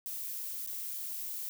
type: noise with dropouts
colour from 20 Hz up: violet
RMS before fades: -39 dBFS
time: 0.06-1.49 s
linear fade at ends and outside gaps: 0 ms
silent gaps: 0.664-0.673 s
effects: none